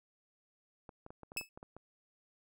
clicks, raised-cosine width 1 ms, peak -35 dBFS, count 10, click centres 0.892 / 1.064 / 1.105 / 1.233 / 1.319 / 1.364 / 1.412 / 1.575 / 1.629 / 1.766 s
sawtooth tone with exponential decay, 2605 Hz, E7, 21 cents flat, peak -28 dBFS, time 1.37-1.49 s, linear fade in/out 1 ms, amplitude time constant 26 ms
effects none

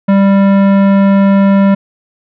sine tone with tanh clipping, 196.9 Hz, G3, 8 cents sharp, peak -7 dBFS, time 0.08-1.75 s, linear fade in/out 10 ms, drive 17 dB, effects none

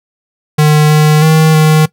square tone with pitch steps, 151.6 / 152.6 / 157.8 / 155.5 Hz, D#3 / D#3 / D#3 / D#3, -45 / -33 / +25 / -1 cents, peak -5 dBFS, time 0.58-1.86 s, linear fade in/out 10 ms, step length 320 ms, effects noise-tail reverb RT60 0.1 s tail -19 dB re dry

